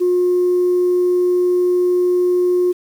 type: tone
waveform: sine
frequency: 358.7 Hz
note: F4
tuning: 46 cents sharp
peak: -11 dBFS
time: 0-2.73 s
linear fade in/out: 20 ms
effects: tanh soft clip ceiling -9 dBFS + 7-bit